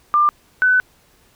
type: tone pair in turn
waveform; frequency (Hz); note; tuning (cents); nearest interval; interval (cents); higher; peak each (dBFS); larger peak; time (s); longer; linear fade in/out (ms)
sine; 1193 / 1503.1; D6 / F#6; +27 / +27; major third; 400; second; -11; neither; 0.14-0.29 / 0.62-0.8; second; 0
effects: pink hiss -55 dBFS RMS until 1.35 s